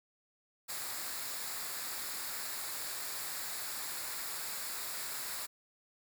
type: noise with comb filter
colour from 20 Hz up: white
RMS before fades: -40 dBFS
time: 0.68-5.47 s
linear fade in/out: 20 ms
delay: 0.33 ms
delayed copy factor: -0.55
effects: none